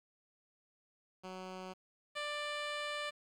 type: tone pair in turn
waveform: 10% pulse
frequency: 186 / 590.5 Hz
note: F#3 / D5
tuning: +9 / +9 cents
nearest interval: octave + minor sixth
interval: 2000 cents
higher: second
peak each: -36 / -29 dBFS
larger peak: second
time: 1.23-1.74 / 2.15-3.11 s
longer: second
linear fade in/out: 20 ms
effects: low-pass 6000 Hz 12 dB/octave + 11-bit

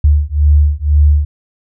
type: beating tone pair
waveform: sine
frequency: 72.9 / 74.9 Hz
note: D2 / D2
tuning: -12 / +35 cents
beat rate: 2 Hz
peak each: -10 dBFS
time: 0.04-1.25 s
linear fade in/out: 5 ms
effects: none

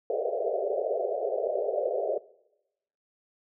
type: band-pass noise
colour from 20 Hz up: white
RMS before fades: -29 dBFS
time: 0.1-2.18 s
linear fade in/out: 2 ms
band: 390 to 690 Hz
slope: 96 dB/octave
effects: noise-tail reverb RT60 0.9 s tail -21 dB re dry

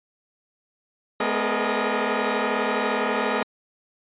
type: tone cluster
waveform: 15% pulse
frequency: 216.2 / 253.5 / 420.3 / 472.6 / 612 Hz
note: A3 / B3 / G#4 / A#4 / D#5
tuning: -30 / +45 / +21 / +24 / -29 cents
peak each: -22 dBFS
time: 1.2-3.43 s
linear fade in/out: 5 ms
effects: resampled to 8000 Hz

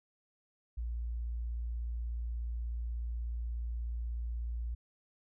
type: tone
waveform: sine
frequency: 58.27 Hz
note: A#1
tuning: in tune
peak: -34 dBFS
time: 0.77-4.75 s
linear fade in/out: 10 ms
effects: none

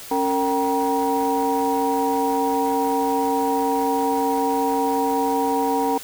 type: tone cluster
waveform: sine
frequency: 275.2 / 457.6 / 776 / 953 Hz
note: C#4 / A#4 / G5 / A#5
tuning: -12 / -32 / -18 / +38 cents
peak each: -23 dBFS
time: 0.11-5.98 s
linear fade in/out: 5 ms
effects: tanh soft clip ceiling -11 dBFS + white hiss -38 dBFS RMS until 6.03 s

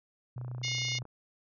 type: tone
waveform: sine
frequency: 123.47 Hz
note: B2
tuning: in tune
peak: -36 dBFS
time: 0.36-1.03 s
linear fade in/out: 5 ms
type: click train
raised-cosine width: 1 ms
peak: -35 dBFS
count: 21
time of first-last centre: 0.38-1.053 s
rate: 29.7 Hz
type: harmonic tone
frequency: 717 Hz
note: F5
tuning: 45 cents sharp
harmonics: 3 / 4 / 5 / 6 / 7 / 8 / 9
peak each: -36 / -39 / -38 / -41 / -40 / -41 / -44 dBFS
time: 0.63-0.99 s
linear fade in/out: 10 ms
effects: none

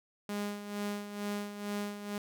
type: tone with tremolo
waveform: sawtooth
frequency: 205.2 Hz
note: G#3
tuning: 21 cents flat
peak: -29 dBFS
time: 0.29-2.18 s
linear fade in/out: 2 ms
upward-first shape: sine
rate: 2.2 Hz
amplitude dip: 65%
effects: none

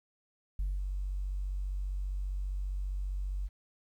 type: tone with ADSR envelope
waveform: sine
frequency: 47.51 Hz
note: F#1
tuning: 47 cents sharp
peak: -27 dBFS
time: 0.59-3.49 s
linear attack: 4 ms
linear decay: 200 ms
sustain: -4 dB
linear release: 33 ms
effects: tanh soft clip ceiling -27 dBFS + 11-bit

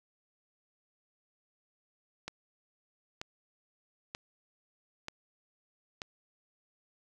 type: click train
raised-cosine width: 0.2 ms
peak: -21 dBFS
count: 5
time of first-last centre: 2.28-6.018 s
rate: 1.07 Hz
effects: none

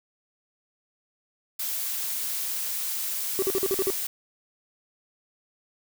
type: noise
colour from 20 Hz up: blue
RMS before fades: -30 dBFS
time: 1.59-4.07 s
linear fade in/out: 5 ms
type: tone bursts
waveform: triangle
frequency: 385.7 Hz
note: G4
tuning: 28 cents flat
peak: -20 dBFS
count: 7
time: 3.39-3.902 s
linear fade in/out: 0 ms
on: 32 ms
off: 48 ms
effects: none

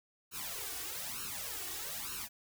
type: noise with flanger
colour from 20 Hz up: white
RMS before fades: -41 dBFS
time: 0.31-2.29 s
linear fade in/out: 50 ms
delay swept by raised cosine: 0.72 to 2.72 ms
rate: 1.1 Hz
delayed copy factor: +1
effects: none

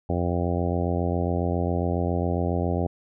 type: harmonic tone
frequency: 87.31 Hz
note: F2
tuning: in tune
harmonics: 1 / 2 / 3 / 4 / 5 / 6 / 7 / 8 / 9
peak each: -26 / -29 / -31 / -32 / -33 / -34 / -34 / -35 / -36 dBFS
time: 0.09-2.87 s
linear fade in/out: 5 ms
effects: none

